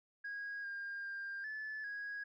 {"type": "tone with pitch steps", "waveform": "sine", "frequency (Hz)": [1643, 1608, 1598, 1734, 1653], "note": ["G#6", "G6", "G6", "A6", "G#6"], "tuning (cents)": [-19, 44, 33, -26, -9], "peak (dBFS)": -39, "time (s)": [0.24, 2.24], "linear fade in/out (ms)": 10, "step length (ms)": 400, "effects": ["tanh soft clip ceiling -38 dBFS"]}